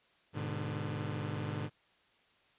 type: chord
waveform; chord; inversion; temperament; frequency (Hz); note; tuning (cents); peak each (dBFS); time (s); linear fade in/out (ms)
sawtooth; G# diminished; none; just; 103.83 / 124.59 / 149.51; G#2 / B2 / D3; 0 / +16 / +31; -35 / -38 / -35; 0.33-1.7; 50
effects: white hiss -68 dBFS RMS until 2.58 s + resampled to 8000 Hz